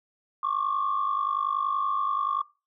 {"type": "tone cluster", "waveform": "sine", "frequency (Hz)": [1084, 1134, 1185], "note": ["C#6", "C#6", "D6"], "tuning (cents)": [-39, 39, 15], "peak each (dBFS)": -28, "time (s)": [0.43, 2.42], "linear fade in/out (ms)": 5, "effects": ["noise-tail reverb RT60 0.3 s tail -20 dB re dry", "tanh soft clip ceiling -17 dBFS"]}